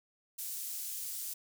pink high-pass noise, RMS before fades -40 dBFS, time 0.38-1.34 s, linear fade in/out 10 ms, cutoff 8500 Hz, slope 12 dB/octave, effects none

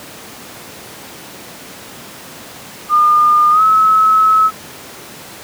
sine tone with pitch glide, 1212 to 1291.5 Hz, D#6 to E6, -46 to -36 cents, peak -7 dBFS, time 2.89-4.51 s, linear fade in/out 50 ms, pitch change +110 cents, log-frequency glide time 3.51-3.62 s, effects pink hiss -33 dBFS RMS until 5.43 s + high-pass 150 Hz 12 dB/octave

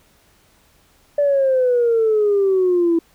sine exponential sweep, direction down, 584 to 329.6 Hz, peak -12 dBFS, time 1.18-2.99 s, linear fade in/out 5 ms, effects tanh soft clip ceiling -9 dBFS + pink hiss -56 dBFS RMS until 3.14 s

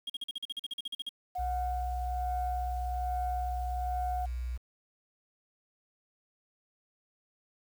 triangle tone bursts, 3257 Hz, G#7, 34 cents flat, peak -32 dBFS, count 15, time 0.07-1.092 s, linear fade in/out 5 ms, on 28 ms, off 43 ms
sine tone with tremolo, 728 Hz, F#5, 28 cents flat, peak -30 dBFS, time 1.35-4.26 s, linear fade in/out 10 ms, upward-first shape sine, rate 1.2 Hz, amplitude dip 40%
sine tone, 61.3 Hz, B1, 12 cents flat, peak -32 dBFS, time 1.38-4.58 s, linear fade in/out 20 ms
effects tanh soft clip ceiling -24 dBFS + 9-bit

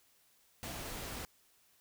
sine tone in noise, 679 Hz, F5, 49 cents flat, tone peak -53 dBFS, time 0.67-0.89 s, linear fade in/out 0 ms, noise pink, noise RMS -43 dBFS, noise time 0.63-1.25 s, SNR -13 dB, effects white hiss -69 dBFS RMS until 1.8 s

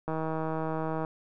click train, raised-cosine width 1 ms, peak -19 dBFS, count 155, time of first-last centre 0.08-1.049 s, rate 159 Hz, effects none

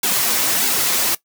white noise with flanger, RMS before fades -18 dBFS, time 0.03-1.15 s, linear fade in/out 5 ms, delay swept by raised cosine 1.6 to 7 ms, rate 1.6 Hz, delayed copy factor -0.95, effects noise-tail reverb RT60 0.1 s tail -18 dB re dry + high-pass 150 Hz 12 dB/octave

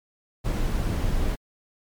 brown noise, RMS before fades -24 dBFS, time 0.44-1.36 s, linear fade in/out 20 ms, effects MP3 96 kbps

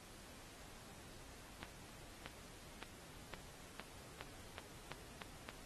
accelerating click train, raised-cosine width 0.3 ms, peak -29 dBFS, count 10, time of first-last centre 1.63-5.489 s, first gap 630 ms, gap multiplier 0.9, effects pink hiss -58 dBFS RMS until 5.65 s + AAC 32 kbps

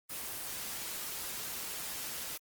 white noise, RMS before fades -40 dBFS, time 0.09-2.38 s, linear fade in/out 20 ms, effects Opus 24 kbps

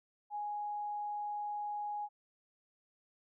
sine tone, 830.6 Hz, G#5, in tune, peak -36 dBFS, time 0.3-2.09 s, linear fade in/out 50 ms, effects none

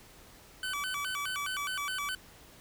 25% pulse tone with vibrato, 1318.5 Hz, E6, in tune, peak -29 dBFS, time 0.63-2.15 s, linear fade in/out 2 ms, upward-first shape square, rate 4.8 Hz, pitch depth 240 cents each way, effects pink hiss -55 dBFS RMS until 2.6 s

